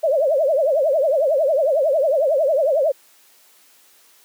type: tone with vibrato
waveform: sine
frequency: 587.3 Hz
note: D5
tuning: in tune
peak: -14 dBFS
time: 0.03-2.92 s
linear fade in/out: 10 ms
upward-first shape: triangle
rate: 11 Hz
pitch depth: 250 cents each way
effects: white hiss -53 dBFS RMS until 4.24 s + high-pass 300 Hz 12 dB/octave